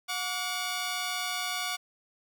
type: tone pair together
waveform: 10% pulse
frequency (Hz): 725 / 1147.8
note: F#5 / D6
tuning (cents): -35 / -40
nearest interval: minor sixth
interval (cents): 795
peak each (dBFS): -25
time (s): 0.08-1.77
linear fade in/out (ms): 20
effects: none